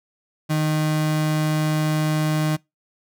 35% pulse tone, 154.4 Hz, D#3, 13 cents flat, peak -17 dBFS, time 0.49-2.57 s, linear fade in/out 20 ms, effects noise-tail reverb RT60 0.2 s tail -24 dB re dry

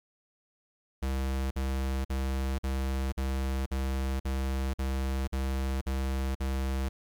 square tone bursts, 66.4 Hz, C2, 26 cents sharp, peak -29 dBFS, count 11, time 1.02-6.89 s, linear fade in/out 10 ms, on 490 ms, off 48 ms, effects 11-bit

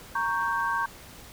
sine chord, G diminished, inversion first, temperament equal, 932.3 / 1108.7 / 1568 Hz, Bb5 / Db6 / G6, 0 / 0 / 0 cents, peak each -29 dBFS, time 0.15-0.86 s, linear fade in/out 5 ms, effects pink hiss -47 dBFS RMS until 1.32 s

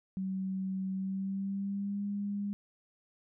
sine tone with pitch glide, 190 to 202.5 Hz, F#3 to G#3, +46 to -43 cents, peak -32 dBFS, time 0.17-2.53 s, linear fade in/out 0 ms, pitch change +111 cents, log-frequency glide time 0.93-2.04 s, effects none

